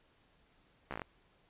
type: slowing click train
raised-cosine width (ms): 0.5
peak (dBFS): -24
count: 7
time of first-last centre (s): 0.91-1.018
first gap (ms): 14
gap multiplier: 1.1
effects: pink hiss -69 dBFS RMS until 1.49 s + resampled to 8000 Hz